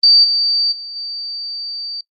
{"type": "tone with level steps", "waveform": "sine", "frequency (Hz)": 4628, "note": "D8", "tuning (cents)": -26, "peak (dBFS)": [-6, -13, -27, -23], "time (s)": [0.03, 2.01], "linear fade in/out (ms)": 5, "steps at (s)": [0.23, 0.71, 0.95], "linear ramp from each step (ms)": 20, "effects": ["noise-tail reverb RT60 0.1 s tail -21 dB re dry", "Opus 24 kbps"]}